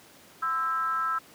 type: tone with frequency modulation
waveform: sine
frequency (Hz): 1318.5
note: E6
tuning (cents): 0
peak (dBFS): -25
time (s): 0.42-1.19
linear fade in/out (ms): 10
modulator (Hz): 289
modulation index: 0.59
effects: pink hiss -53 dBFS RMS until 1.34 s + high-pass 150 Hz 12 dB/octave